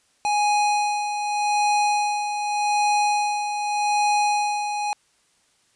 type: tone with tremolo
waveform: square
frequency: 830.6 Hz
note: G#5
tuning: in tune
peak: -18 dBFS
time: 0.25-4.93 s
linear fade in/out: 0 ms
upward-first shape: sine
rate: 0.84 Hz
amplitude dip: 55%
effects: white hiss -63 dBFS RMS until 5.75 s + resampled to 22050 Hz